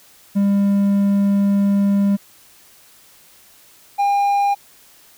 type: tone pair in turn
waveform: triangle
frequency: 200 / 805.3 Hz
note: G3 / G5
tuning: +35 / +46 cents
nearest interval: 2 octaves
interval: 2411 cents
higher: second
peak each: -11 / -12 dBFS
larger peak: first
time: 0.35-2.17 / 3.98-4.55 s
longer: first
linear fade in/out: 20 ms
effects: white hiss -49 dBFS RMS until 5.17 s